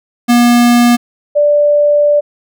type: tone pair in turn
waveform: square / sine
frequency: 240 / 586.9 Hz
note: B3 / D5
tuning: -49 / -1 cents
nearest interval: octave + minor third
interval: 1548 cents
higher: second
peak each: -6 dBFS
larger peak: neither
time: 0.28-0.97 / 1.35-2.21 s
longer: second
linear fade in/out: 20 ms
effects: none